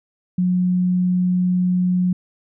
sine tone, 181 Hz, F#3, 38 cents flat, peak -15 dBFS, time 0.38-2.13 s, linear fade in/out 5 ms, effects none

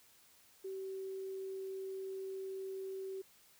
sine tone with quantisation, 383.3 Hz, G4, 39 cents flat, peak -40 dBFS, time 0.64-3.22 s, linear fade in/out 10 ms, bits 11, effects white hiss -65 dBFS RMS until 3.59 s

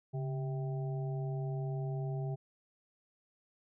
harmonic tone with a mistuned harmonic, 130.81 Hz, C3, in tune, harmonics 1 / 3 / 5 / 6, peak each -34 / -44 / -48 / -50 dBFS, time 0.13-2.36 s, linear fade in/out 20 ms, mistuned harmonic 1, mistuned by +100 cents, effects none

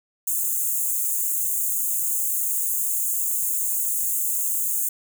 white high-pass noise, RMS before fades -24 dBFS, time 0.27-4.89 s, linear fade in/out 5 ms, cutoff 6600 Hz, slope 96 dB/octave, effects none

